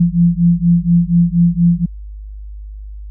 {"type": "beating tone pair", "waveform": "sine", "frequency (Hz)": [170, 174.2], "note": ["F3", "F3"], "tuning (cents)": [-46, -4], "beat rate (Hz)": 4.2, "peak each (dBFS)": -12, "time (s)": [0, 1.86], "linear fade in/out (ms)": 10, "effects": ["added 51 Hz sine -27 dBFS peak until 3.1 s"]}